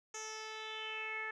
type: tone with low-pass filter sweep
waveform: 10% pulse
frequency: 437 Hz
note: A4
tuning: 12 cents flat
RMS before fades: -43 dBFS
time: 0.14-1.31 s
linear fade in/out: 5 ms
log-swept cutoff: 6600 to 1900 Hz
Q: 5.4
effects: none